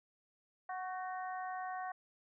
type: harmonic tone with a mistuned harmonic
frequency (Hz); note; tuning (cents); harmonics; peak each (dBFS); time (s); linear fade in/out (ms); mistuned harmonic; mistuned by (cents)
370; F#4; 0; 2 / 3 / 4 / 5; -40 / -46 / -50 / -50; 0.69-1.92; 5; 4; +39
effects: none